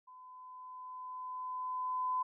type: tone with level ramp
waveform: sine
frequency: 1013 Hz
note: B5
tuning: 44 cents sharp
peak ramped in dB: -52 to -30 dBFS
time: 0.07-2.23 s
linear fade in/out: 10 ms
effects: none